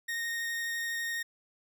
40% pulse tone with vibrato, 1854 Hz, A#6, 10 cents flat, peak -31 dBFS, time 0.08-1.23 s, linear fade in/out 10 ms, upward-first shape sine, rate 12 Hz, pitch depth 9 cents each way, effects none

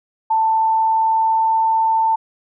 sine tone with pitch glide, 887 to 892.7 Hz, A5 to A5, +14 to +25 cents, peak -13 dBFS, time 0.3-2.16 s, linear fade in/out 10 ms, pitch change +11 cents, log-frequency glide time 0.46-1.63 s, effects none

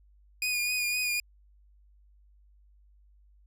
sawtooth tone with vibrato, 2457 Hz, D#7, 22 cents flat, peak -24 dBFS, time 0.42-1.2 s, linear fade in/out 2 ms, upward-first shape triangle, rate 3.9 Hz, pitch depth 34 cents each way, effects added 50 Hz sine -57 dBFS peak until 3.46 s

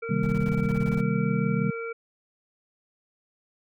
harmonic tone, 459.9 Hz, A#4, 23 cents flat, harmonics 1 / 3 / 5, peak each -32 / -37 / -39 dBFS, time 0.02-1.93 s, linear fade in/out 10 ms
sine chord, C minor seventh, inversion none, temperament just, 130.81 / 156.98 / 196.22 / 235.5 Hz, C3 / Eb3 / G3 / Bb3, 0 / +16 / +2 / +18 cents, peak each -29 / -28 / -26 / -31 dBFS, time 0.09-1.71 s, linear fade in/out 10 ms
brown noise bursts, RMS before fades -34 dBFS, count 14, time 0.23-1.007 s, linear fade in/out 2 ms, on 36 ms, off 21 ms
effects none

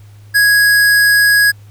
square tone, 1661.2 Hz, G#6, in tune, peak -8 dBFS, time 0.34-1.52 s, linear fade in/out 20 ms, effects added 103 Hz sine -36 dBFS peak until 1.7 s + pink hiss -51 dBFS RMS until 1.7 s

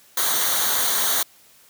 white noise with comb filter, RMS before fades -21 dBFS, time 0.17-1.23 s, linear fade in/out 5 ms, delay 0.39 ms, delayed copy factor -0.7, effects white hiss -53 dBFS RMS until 1.69 s + high-pass 60 Hz 12 dB/octave

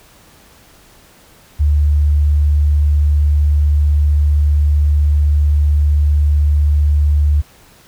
sine tone, 73.7 Hz, D2, 7 cents sharp, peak -9 dBFS, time 1.59-7.42 s, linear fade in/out 20 ms, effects pink hiss -46 dBFS RMS until 7.87 s

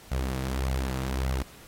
sawtooth tone with flanger, 65.4 Hz, C2, in tune, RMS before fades -29 dBFS, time 0.11-1.43 s, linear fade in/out 10 ms, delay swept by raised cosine 1.4 to 6.5 ms, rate 1.7 Hz, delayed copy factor +0.5, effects pink hiss -51 dBFS RMS until 1.67 s + AAC 48 kbps

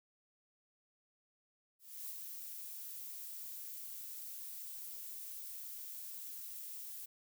violet noise with ADSR envelope, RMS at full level -44 dBFS, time 1.79-7.06 s, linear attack 290 ms, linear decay 60 ms, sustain -3 dB, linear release 11 ms, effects none

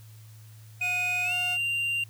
sawtooth tone, 720 Hz, F#5, 47 cents flat, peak -31 dBFS, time 0.8-1.58 s, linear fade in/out 50 ms
triangle tone with pitch glide, 2489 to 2778 Hz, D#7 to F7, 0 to -10 cents, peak -24 dBFS, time 0.81-2.04 s, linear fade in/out 5 ms, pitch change +190 cents, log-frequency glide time 1.24-1.33 s
effects added 109 Hz sine -46 dBFS peak until 2.09 s + white hiss -58 dBFS RMS until 2.09 s

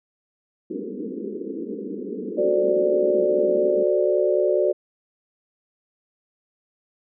white band-pass noise, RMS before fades -31 dBFS, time 0.7-3.83 s, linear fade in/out 5 ms, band 190 to 470 Hz, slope 96 dB/octave
sine chord, D dominant seventh, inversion first, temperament equal, 370 / 440 / 523.3 / 587.3 Hz, F#4 / A4 / C5 / D5, 0 / 0 / 0 / 0 cents, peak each -21 / -25 / -26 / -21 dBFS, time 2.37-4.73 s, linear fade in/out 20 ms
effects none

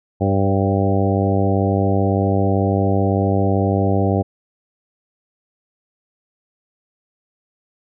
harmonic tone with a mistuned harmonic, 98 Hz, G2, in tune, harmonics 1 / 2 / 3 / 4 / 5 / 6 / 7 / 8, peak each -18 / -21 / -23 / -24 / -25 / -26 / -26 / -27 dBFS, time 0.2-4.23 s, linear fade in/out 20 ms, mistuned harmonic 6, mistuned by -15 cents, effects none

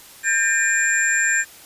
sine tone cluster, 1599 / 1803 / 2406 / 7350 Hz, G6 / A6 / D7 / A#8, +34 / +42 / +41 / -25 cents, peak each -20 / -21 / -27 / -22 dBFS, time 0.23-1.45 s, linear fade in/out 50 ms, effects white hiss -44 dBFS RMS until 1.65 s + resampled to 32000 Hz

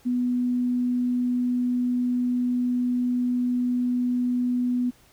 sine tone, 246.9 Hz, B3, in tune, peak -21 dBFS, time 0.05-4.91 s, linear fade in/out 20 ms, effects pink hiss -57 dBFS RMS until 5.12 s

